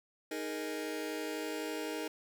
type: chord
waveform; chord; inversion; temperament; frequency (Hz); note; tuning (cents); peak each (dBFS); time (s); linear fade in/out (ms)
sawtooth; D# suspended fourth; none; just; 311.1 / 414.8 / 466.7; D#4 / G#4 / A#4; 0 / -2 / +2; -35 / -38 / -37; 0.31-2.08; 5
effects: none